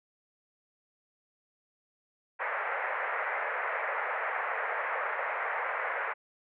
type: band-pass noise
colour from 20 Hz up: white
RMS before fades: -33 dBFS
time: 2.39-6.14 s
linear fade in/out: 20 ms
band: 480 to 2100 Hz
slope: 48 dB/octave
effects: none